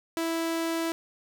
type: tone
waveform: sawtooth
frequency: 329.6 Hz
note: E4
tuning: in tune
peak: -23 dBFS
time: 0.17-0.92 s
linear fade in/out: 0 ms
effects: none